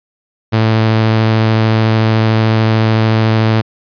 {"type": "tone", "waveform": "sawtooth", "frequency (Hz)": 110.8, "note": "A2", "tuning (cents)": 13, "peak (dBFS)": -5, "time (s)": [0.52, 3.62], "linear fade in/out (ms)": 20, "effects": ["resampled to 11025 Hz"]}